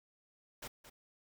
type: noise with echo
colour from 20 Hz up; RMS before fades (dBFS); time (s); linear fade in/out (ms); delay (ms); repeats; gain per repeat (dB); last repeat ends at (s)
pink; -45; 0.62-0.68; 10; 220; 1; -11; 0.9
effects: none